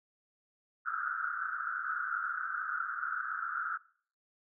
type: band-pass noise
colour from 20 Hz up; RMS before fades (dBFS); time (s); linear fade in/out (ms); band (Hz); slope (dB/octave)
pink; -36; 0.85-3.78; 20; 1300 to 1500; 96
effects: noise-tail reverb RT60 0.5 s tail -21 dB re dry